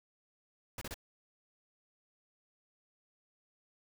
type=noise bursts; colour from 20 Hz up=pink; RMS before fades=-42 dBFS; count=3; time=0.78-0.942 s; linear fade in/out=2 ms; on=34 ms; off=30 ms; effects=none